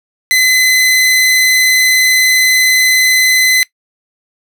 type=tone; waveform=sawtooth; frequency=2029 Hz; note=B6; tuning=46 cents sharp; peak=-4 dBFS; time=0.31-3.63 s; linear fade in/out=0 ms; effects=noise-tail reverb RT60 0.1 s tail -20 dB re dry